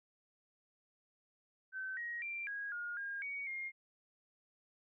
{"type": "tone with pitch steps", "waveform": "sine", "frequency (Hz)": [1535, 1889, 2363, 1645, 1427, 1618, 2246, 2128], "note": ["G6", "A#6", "D7", "G#6", "F6", "G#6", "C#7", "C7"], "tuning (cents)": [-37, 22, 10, -17, 37, -46, 22, 29], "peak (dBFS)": -39, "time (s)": [1.72, 3.72], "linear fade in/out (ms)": 50, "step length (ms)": 250, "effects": []}